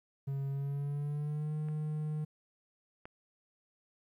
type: tone with pitch glide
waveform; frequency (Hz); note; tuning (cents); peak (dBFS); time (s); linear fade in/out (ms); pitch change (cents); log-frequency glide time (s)
triangle; 137.7 to 152.79; C#3 to D#3; -11 to -31; -31; 0.27-2.25; 10; +180; 0.5-1.54
type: clicks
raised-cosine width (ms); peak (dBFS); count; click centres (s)
0.5; -39 / -31; 2; 1.686 / 3.055
effects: 12-bit